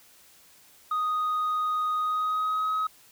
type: tone with pitch glide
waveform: sine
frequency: 1244.5 to 1271.4 Hz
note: D#6 to D#6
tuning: 0 to +37 cents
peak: -22 dBFS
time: 0.91-2.87 s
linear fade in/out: 5 ms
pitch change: +37 cents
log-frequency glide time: 1.99-2.72 s
effects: tanh soft clip ceiling -23 dBFS + white hiss -56 dBFS RMS until 3.11 s